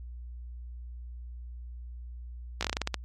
slowing click train, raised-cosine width 0.2 ms, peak -11 dBFS, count 10, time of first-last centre 2.61-2.943 s, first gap 16 ms, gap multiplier 1.2, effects added 60 Hz sine -39 dBFS peak until 3.04 s + MP3 64 kbps

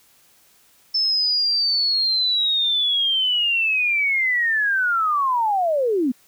sine linear sweep, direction down, 5290 to 233.1 Hz, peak -17 dBFS, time 0.94-6.12 s, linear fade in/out 10 ms, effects white hiss -56 dBFS RMS until 6.27 s

